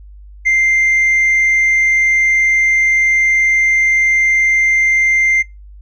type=tone with tanh clipping; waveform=sine; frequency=2093 Hz; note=C7; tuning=in tune; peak=-10 dBFS; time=0.45-5.43 s; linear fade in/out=20 ms; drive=1 dB; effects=noise-tail reverb RT60 0.2 s tail -22 dB re dry + added 50 Hz sine -34 dBFS peak until 5.81 s